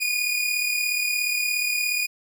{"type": "tone pair together", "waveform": "sawtooth", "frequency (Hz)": [2422, 2459], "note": ["D#7", "D#7"], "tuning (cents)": [-47, -21], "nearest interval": "unison", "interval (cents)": 26, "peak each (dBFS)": [-25, -20], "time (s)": [0, 2.07], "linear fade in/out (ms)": 20, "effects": []}